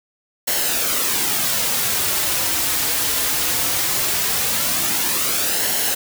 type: noise with flanger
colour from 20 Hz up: white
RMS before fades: -20 dBFS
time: 0.47-5.95 s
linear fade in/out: 10 ms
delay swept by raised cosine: 0.82 to 5.32 ms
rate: 0.19 Hz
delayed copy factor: -0.5
effects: none

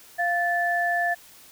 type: tone pair together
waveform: sine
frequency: 695.9 / 1750 Hz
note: F5 / A6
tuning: -6 / -10 cents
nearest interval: octave + major third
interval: 1596 cents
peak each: -24 dBFS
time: 0.18-1.15 s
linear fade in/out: 20 ms
effects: white hiss -50 dBFS RMS until 1.51 s

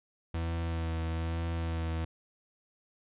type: tone with vibrato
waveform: 40% pulse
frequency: 82.41 Hz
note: E2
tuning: in tune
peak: -30 dBFS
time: 0.34-2.05 s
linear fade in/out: 5 ms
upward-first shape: sine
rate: 1.1 Hz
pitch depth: 21 cents each way
effects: resampled to 8000 Hz + 12-bit

